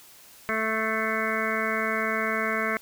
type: harmonic tone with a mistuned harmonic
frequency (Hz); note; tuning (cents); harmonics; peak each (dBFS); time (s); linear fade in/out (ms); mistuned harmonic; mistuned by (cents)
220; A3; 0; 1 / 2 / 3 / 5 / 6 / 7 / 8 / 9 / 10; -33 / -33 / -33 / -33 / -33 / -33 / -33 / -33 / -33; 0.49-2.77; 0; 9; +38
effects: white hiss -51 dBFS RMS until 2.81 s